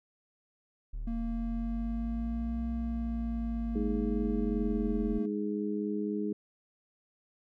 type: linear two-way sweep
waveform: triangle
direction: up then down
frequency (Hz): 36.71 to 61.74 to 40.13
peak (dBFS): -32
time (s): 0.93-5.19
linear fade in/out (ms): 10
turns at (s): 2.66
type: tone with pitch glide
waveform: triangle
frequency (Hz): 230.4 to 227.2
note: A#3 to A#3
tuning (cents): -20 to -44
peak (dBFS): -31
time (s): 1.07-5.26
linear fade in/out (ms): 5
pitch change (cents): -24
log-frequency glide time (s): 4.37-4.99
type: harmonic tone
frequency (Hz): 103.83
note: G#2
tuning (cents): 0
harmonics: 2 / 3 / 4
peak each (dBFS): -33 / -35 / -36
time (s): 3.75-6.33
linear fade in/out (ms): 5
effects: none